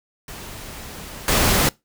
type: noise with level steps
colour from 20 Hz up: pink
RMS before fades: -36 / -17 dBFS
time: 0.28-1.69 s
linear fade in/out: 2 ms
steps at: 1.28 s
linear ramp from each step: 2 ms
effects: noise-tail reverb RT60 0.2 s tail -23 dB re dry